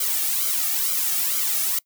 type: noise with flanger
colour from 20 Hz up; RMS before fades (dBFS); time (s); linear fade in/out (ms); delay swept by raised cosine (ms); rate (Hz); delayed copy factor
blue; -23; 0-1.79; 5; 1.1 to 2.03; 2.2; -1
effects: noise-tail reverb RT60 0.1 s tail -23 dB re dry